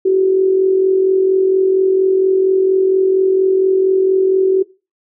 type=tone with amplitude modulation; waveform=sine; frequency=380 Hz; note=F#4; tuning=46 cents sharp; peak=-7 dBFS; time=0.05-4.63 s; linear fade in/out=10 ms; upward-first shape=sine; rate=44.3 Hz; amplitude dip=50%; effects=noise-tail reverb RT60 0.3 s tail -21 dB re dry